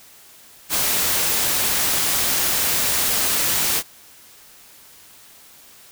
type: noise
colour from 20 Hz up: white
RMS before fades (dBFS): -20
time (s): 0.69-3.83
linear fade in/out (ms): 50
effects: white hiss -47 dBFS RMS until 5.91 s